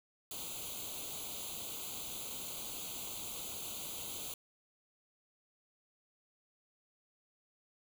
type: noise with comb filter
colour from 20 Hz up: white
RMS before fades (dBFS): -43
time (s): 0.31-4.34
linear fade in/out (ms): 2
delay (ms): 0.28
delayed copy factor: +0.95
effects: none